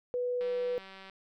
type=tone; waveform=sine; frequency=492.9 Hz; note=B4; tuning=3 cents flat; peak=-29 dBFS; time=0.14-0.78 s; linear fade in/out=0 ms
type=click train; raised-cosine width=0.3 ms; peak=-33 dBFS; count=133; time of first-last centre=0.41-1.097 s; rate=192 Hz
effects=none